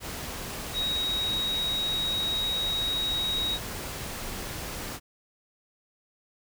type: tone in noise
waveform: sine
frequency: 3800 Hz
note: A#7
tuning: 33 cents sharp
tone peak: -26 dBFS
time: 0.73-3.59 s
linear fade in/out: 50 ms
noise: pink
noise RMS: -36 dBFS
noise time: 0-5 s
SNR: +7 dB
effects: none